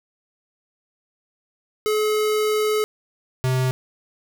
square tone pair in turn, 427.2 / 129.15 Hz, G#4 / C3, +49 / -22 cents, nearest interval octave + major sixth, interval 2071 cents, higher first, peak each -19 dBFS, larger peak neither, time 1.86-2.84 / 3.44-3.71 s, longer first, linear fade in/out 0 ms, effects none

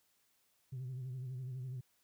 sine tone with vibrato, 128.4 Hz, C3, 32 cents flat, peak -38 dBFS, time 0.72-1.81 s, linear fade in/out 10 ms, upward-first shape sine, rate 12 Hz, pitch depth 66 cents each way, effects tanh soft clip ceiling -38 dBFS + white hiss -75 dBFS RMS until 2.03 s

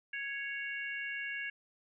harmonic tone, 554.4 Hz, C#5, in tune, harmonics 3 / 4 / 5, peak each -39 / -41 / -43 dBFS, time 0.13-1.5 s, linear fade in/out 5 ms, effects none

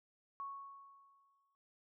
sine tone with exponential decay, 1107 Hz, C#6, 3 cents flat, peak -40 dBFS, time 0.4-1.55 s, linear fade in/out 0 ms, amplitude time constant 250 ms, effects none

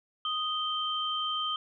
sine tone pair together, 1244.5 / 3127 Hz, D#6 / G7, 0 / -5 cents, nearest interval octave + major third, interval 1595 cents, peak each -32 / -31 dBFS, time 0.25-1.56 s, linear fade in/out 2 ms, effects none

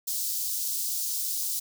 white high-pass noise, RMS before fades -30 dBFS, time 0.07-1.6 s, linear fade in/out 10 ms, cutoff 4500 Hz, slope 24 dB/octave, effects none

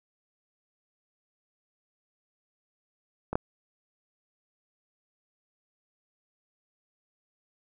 clicks, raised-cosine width 1 ms, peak -17 / -10 dBFS, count 2, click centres 3.33 / 3.355 s, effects none

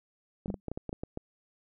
clicks, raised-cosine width 2 ms, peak -22 dBFS, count 10, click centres 0.459 / 0.502 / 0.542 / 0.683 / 0.716 / 0.775 / 0.893 / 0.929 / 1.035 / 1.174 s
sine tone with exponential decay, 196 Hz, G3, in tune, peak -28 dBFS, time 0.48-0.6 s, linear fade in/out 0 ms, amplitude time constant 24 ms
effects none

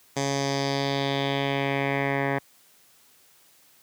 10% pulse tone with low-pass filter sweep, 138.6 Hz, C#3, in tune, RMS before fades -26 dBFS, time 0.16-2.39 s, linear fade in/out 10 ms, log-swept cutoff 6800 to 1700 Hz, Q 2.7, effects white hiss -58 dBFS RMS until 3.82 s + high-pass 80 Hz 12 dB/octave

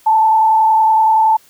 sine tone with frequency modulation, 880 Hz, A5, in tune, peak -8 dBFS, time 0.06-1.37 s, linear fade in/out 10 ms, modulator 30.7 Hz, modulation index 0.62, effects white hiss -49 dBFS RMS until 1.49 s

